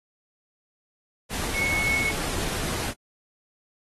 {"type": "tone in noise", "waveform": "sine", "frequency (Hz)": 2200, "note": "C#7", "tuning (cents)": -14, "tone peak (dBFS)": -23, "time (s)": [1.53, 2.13], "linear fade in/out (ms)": 50, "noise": "pink", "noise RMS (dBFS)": -30, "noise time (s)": [1.29, 2.94], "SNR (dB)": 4, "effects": ["AAC 32 kbps"]}